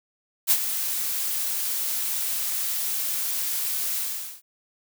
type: noise with ADSR envelope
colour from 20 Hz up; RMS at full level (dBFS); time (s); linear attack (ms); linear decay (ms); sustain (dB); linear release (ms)
blue; -17; 0.47-4.42; 41; 56; -10; 440
effects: none